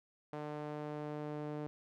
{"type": "tone with band-pass filter sweep", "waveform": "sawtooth", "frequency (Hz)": 149.6, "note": "D3", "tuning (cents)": 32, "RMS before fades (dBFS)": -42, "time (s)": [0.33, 1.67], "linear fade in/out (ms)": 0, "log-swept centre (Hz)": [640, 420], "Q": 0.96, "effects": []}